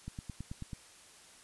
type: click train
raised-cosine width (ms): 5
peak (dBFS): -28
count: 7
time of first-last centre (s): 0.08-0.732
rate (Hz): 9.2
effects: white hiss -57 dBFS RMS until 1.43 s + resampled to 24000 Hz